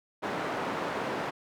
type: band-pass noise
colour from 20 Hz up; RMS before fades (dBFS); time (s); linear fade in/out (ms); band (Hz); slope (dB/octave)
white; -33; 0.22-1.31; 20; 180 to 1100; 12
effects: none